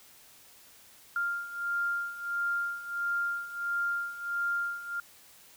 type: beating tone pair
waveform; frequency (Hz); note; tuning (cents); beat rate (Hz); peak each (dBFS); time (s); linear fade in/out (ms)
sine; 1396.9 / 1398.4; F6 / F6; 0 / +2; 1.5; -35 / -31; 1.16-5; 2
effects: white hiss -56 dBFS RMS until 5.56 s